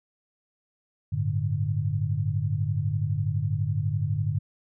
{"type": "chord", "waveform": "sine", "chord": "G suspended second", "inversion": "none", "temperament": "equal", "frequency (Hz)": [98, 110, 146.83], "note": ["G2", "A2", "D3"], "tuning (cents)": [0, 0, 0], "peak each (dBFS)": -28, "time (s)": [1.12, 4.39], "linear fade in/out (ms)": 10, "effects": []}